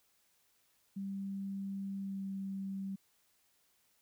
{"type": "tone with pitch glide", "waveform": "sine", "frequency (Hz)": [196, 194.2], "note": ["G3", "G3"], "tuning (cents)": [0, -16], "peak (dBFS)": -37, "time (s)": [0.96, 2.96], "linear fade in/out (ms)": 10, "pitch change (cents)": -16, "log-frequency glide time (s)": [1.99, 2.22], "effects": ["white hiss -73 dBFS RMS until 4.01 s"]}